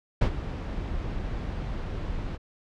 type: noise with ADSR envelope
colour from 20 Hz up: brown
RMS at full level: -18 dBFS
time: 0.21-2.38 s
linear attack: 9 ms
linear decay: 76 ms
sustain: -14 dB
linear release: 30 ms
effects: low-pass 4000 Hz 12 dB/octave